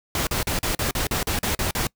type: noise bursts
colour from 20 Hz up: pink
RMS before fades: -24 dBFS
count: 11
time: 0.15-1.87 s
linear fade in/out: 2 ms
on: 120 ms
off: 40 ms
effects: noise-tail reverb RT60 0.1 s tail -25 dB re dry